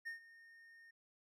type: tone with ADSR envelope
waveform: triangle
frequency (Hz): 1835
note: A#6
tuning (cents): -28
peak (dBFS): -39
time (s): 0.05-0.91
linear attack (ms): 22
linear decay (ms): 120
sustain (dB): -18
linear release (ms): 8
effects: none